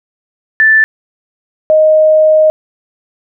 sine tone pair in turn, 1761 / 622.6 Hz, A6 / D#5, +1 / +1 cents, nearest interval octave + tritone, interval 1800 cents, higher first, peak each -4 / -4 dBFS, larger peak neither, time 0.6-0.84 / 1.7-2.5 s, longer second, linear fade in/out 0 ms, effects none

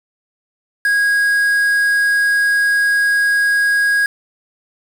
triangle tone with quantisation, 1645 Hz, G#6, 17 cents flat, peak -10 dBFS, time 0.85-4.06 s, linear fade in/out 2 ms, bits 5, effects none

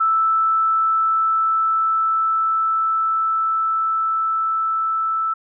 sine tone with level ramp, 1318.5 Hz, E6, in tune, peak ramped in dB -14 to -18 dBFS, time 0-5.34 s, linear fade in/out 10 ms, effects none

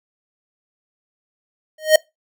square tone with exponential growth, 622.3 Hz, D#5, in tune, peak -5 dBFS, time 1.78-1.96 s, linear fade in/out 5 ms, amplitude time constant 37 ms, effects noise-tail reverb RT60 0.2 s tail -23 dB re dry

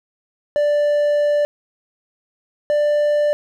triangle tone pair in turn, 587.3 / 590.7 Hz, D5 / D5, 0 / +10 cents, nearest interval unison, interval 10 cents, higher second, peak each -12 dBFS, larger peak neither, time 0.56-1.45 / 2.7-3.33 s, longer first, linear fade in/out 0 ms, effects none

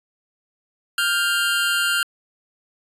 25% pulse tone pair together, 1403 / 1574.8 Hz, F6 / G6, +8 / +8 cents, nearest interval major second, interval 200 cents, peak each -16 / -20 dBFS, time 0.98-2.03 s, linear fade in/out 2 ms, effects resampled to 32000 Hz

